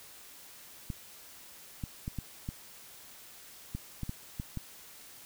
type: clicks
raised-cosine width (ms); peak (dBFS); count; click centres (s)
5; -23; 10; 0.902 / 1.838 / 2.079 / 2.187 / 2.489 / 3.75 / 4.033 / 4.094 / 4.399 / 4.573
effects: white hiss -52 dBFS RMS until 5.25 s